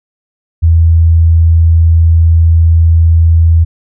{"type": "tone", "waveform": "sine", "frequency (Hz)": 82.41, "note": "E2", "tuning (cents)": 0, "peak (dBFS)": -3, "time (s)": [0.62, 3.65], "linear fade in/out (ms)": 20, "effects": []}